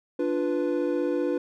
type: chord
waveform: triangle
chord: B diminished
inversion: first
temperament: equal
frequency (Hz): 293.7 / 349.2 / 493.9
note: D4 / F4 / B4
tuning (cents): 0 / 0 / 0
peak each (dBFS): -26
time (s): 0.19-1.38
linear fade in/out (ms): 5
effects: none